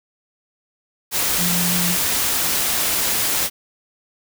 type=tone in noise; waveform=sine; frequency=175.8 Hz; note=F3; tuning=12 cents sharp; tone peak=-22 dBFS; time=1.37-1.97 s; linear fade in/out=50 ms; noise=white; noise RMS=-20 dBFS; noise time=1.11-3.5 s; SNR=-5 dB; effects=none